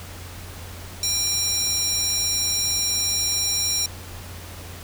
square tone with high-pass filter, 799 Hz, G5, 33 cents sharp, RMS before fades -23 dBFS, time 1.03-3.86 s, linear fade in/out 2 ms, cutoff 5300 Hz, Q 3, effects added 88 Hz sine -38 dBFS peak until 4.83 s + pink hiss -40 dBFS RMS until 4.83 s

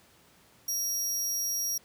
sawtooth tone, 5660 Hz, F8, 22 cents sharp, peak -26 dBFS, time 0.68-1.78 s, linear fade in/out 5 ms, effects pink hiss -60 dBFS RMS until 1.84 s + high-pass 80 Hz 12 dB/octave

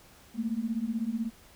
sine beating tone pair, 217.5 / 233.5 Hz, A3 / A#3, -20 / +3 cents, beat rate 16 Hz, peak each -32 / -31 dBFS, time 0.34-1.31 s, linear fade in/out 50 ms, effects pink hiss -56 dBFS RMS until 1.55 s

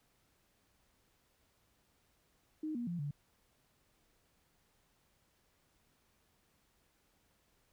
sine tone with pitch steps, 310 / 239 / 172.9 / 144.6 Hz, D#4 / A#3 / F3 / D3, -6 / +43 / -17 / -27 cents, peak -36 dBFS, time 2.63-3.11 s, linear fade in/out 5 ms, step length 120 ms, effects pink hiss -74 dBFS RMS until 7.72 s

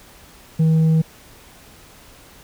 triangle tone with tanh clipping, 160 Hz, D#3, 49 cents sharp, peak -13 dBFS, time 0.59-1.02 s, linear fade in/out 10 ms, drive 8 dB, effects pink hiss -46 dBFS RMS until 2.43 s

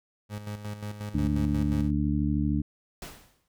30% pulse tone with tremolo, 104.3 Hz, G#2, 8 cents sharp, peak -30 dBFS, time 0.29-1.91 s, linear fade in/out 50 ms, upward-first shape square, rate 5.6 Hz, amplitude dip 60%
harmonic tone, 73.2 Hz, D2, 5 cents flat, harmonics 1 / 2 / 3 / 4, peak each -29 / -29 / -29 / -29 dBFS, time 1.14-2.62 s, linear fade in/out 10 ms
pink noise with exponential decay, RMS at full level -38 dBFS, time 3.02-3.48 s, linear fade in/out 2 ms, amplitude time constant 100 ms
effects none

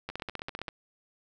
two click trains, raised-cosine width 0.3 ms, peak -24 / -19 dBFS, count 7 / 10, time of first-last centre 0.1-0.688 / 0.09-0.682 s, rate 10.2 / 15.2 Hz, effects none

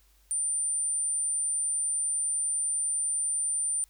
sine tone, 9150 Hz, D9, 46 cents flat, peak -26 dBFS, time 0.31-3.84 s, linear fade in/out 0 ms, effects added 50 Hz sine -61 dBFS peak until 3.89 s + white hiss -66 dBFS RMS until 3.89 s

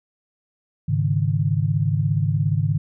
sine chord, Ab suspended fourth, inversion none, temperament equal, 103.83 / 138.59 / 155.56 Hz, Ab2 / Db3 / Eb3, 0 / 0 / 0 cents, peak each -22 dBFS, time 0.88-2.78 s, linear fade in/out 10 ms, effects none

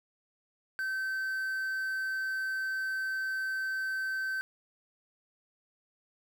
triangle tone with quantisation, 1543 Hz, G6, 28 cents flat, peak -29 dBFS, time 0.79-4.41 s, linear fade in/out 0 ms, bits 9, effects none

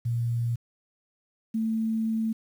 sine tone pair in turn, 117.9 / 222.6 Hz, A#2 / A3, +20 / +20 cents, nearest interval major seventh, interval 1100 cents, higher second, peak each -24 dBFS, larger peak neither, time 0.05-0.56 / 1.54-2.33 s, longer second, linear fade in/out 10 ms, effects 9-bit

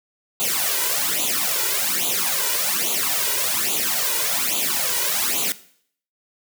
white noise with flanger, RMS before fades -22 dBFS, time 0.4-5.52 s, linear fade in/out 0 ms, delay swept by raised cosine 0.28 to 2.08 ms, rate 1.2 Hz, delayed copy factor +0.85, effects noise-tail reverb RT60 0.6 s tail -17 dB re dry + high-pass 200 Hz 12 dB/octave

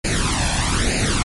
pink noise with flanger, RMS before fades -19 dBFS, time 0.04-1.23 s, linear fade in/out 10 ms, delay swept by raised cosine 0.43 to 1.21 ms, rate 1.1 Hz, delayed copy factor +0.75, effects MP3 48 kbps

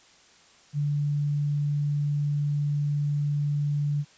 sine tone, 145.7 Hz, D3, 13 cents flat, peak -23 dBFS, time 0.73-4.05 s, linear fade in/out 50 ms, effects white hiss -56 dBFS RMS until 4.17 s + resampled to 16000 Hz

